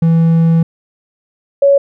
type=tone pair in turn; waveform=triangle / sine; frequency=164.81 / 559.5 Hz; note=E3 / C#5; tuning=0 / +16 cents; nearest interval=octave + major sixth; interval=2116 cents; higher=second; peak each=-5 dBFS; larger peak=neither; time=0.02-0.63 / 1.62-1.78 s; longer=first; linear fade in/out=5 ms; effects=none